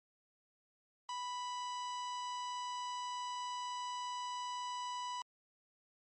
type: tone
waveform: 45% pulse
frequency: 987.8 Hz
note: B5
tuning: in tune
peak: -39 dBFS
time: 1.09-5.22 s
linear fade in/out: 2 ms
effects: MP3 32 kbps

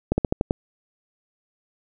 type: slowing click train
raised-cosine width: 2 ms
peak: -6 dBFS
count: 6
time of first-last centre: 0.12-0.509 s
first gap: 60 ms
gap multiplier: 1.13
effects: none

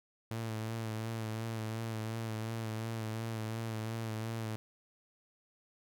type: tone with vibrato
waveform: sawtooth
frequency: 111.8 Hz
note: A2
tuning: 28 cents sharp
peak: -32 dBFS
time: 0.31-4.56 s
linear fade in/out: 0 ms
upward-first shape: sine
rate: 2.8 Hz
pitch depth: 38 cents each way
effects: none

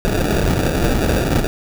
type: noise with sample-and-hold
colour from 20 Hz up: pink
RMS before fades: -17 dBFS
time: 0.05-1.47 s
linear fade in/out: 0 ms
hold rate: 1050 Hz
effects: none

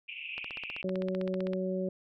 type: band-pass noise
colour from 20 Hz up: pink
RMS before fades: -41 dBFS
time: 0.08-0.82 s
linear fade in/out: 10 ms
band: 2400 to 2800 Hz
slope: 96 dB/octave
type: click train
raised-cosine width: 0.3 ms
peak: -25 dBFS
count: 19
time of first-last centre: 0.38-1.534 s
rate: 15.6 Hz
type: harmonic tone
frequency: 186.7 Hz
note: F#3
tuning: 16 cents sharp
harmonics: 1 / 2 / 3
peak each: -33 / -35 / -35 dBFS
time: 0.84-1.89 s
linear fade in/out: 5 ms
effects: none

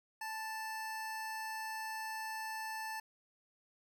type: tone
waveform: 25% pulse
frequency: 880 Hz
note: A5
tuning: in tune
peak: -36 dBFS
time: 0.21-3 s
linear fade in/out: 5 ms
effects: none

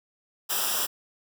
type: noise with comb filter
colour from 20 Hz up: white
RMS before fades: -27 dBFS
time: 0.49-0.87 s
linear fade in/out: 20 ms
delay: 0.46 ms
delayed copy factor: -0.8
effects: none

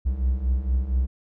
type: beating tone pair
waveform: triangle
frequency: 61.2 / 65.5 Hz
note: B1 / C2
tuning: -15 / +2 cents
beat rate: 4.3 Hz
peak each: -24 / -20 dBFS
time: 0.05-1.07 s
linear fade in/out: 20 ms
effects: none

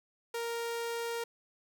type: tone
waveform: sawtooth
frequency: 466.2 Hz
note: A#4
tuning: in tune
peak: -30 dBFS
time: 0.34-1.24 s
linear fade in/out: 5 ms
effects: none

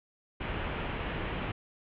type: low-pass noise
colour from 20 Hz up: pink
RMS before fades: -35 dBFS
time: 0.4-1.52 s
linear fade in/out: 10 ms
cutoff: 3100 Hz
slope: 48 dB/octave
effects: none

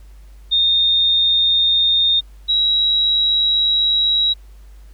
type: tone pair in turn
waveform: sine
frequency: 3662 / 3864 Hz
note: A#7 / B7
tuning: -32 / -39 cents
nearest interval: minor second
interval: 93 cents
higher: second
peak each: -12 / -13 dBFS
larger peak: first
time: 0.51-2.21 / 2.48-4.34 s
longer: second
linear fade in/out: 20 ms
effects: added 50 Hz sine -38 dBFS peak until 4.93 s + pink hiss -56 dBFS RMS until 4.93 s

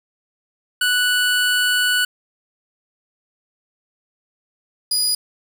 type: tone pair in turn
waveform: 25% pulse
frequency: 1480 / 4922 Hz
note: F#6 / D#8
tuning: 0 / -20 cents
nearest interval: octave + major sixth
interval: 2080 cents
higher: second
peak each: -12 dBFS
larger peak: neither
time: 0.81-2.05 / 4.91-5.15 s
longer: first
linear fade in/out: 5 ms
effects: 7-bit

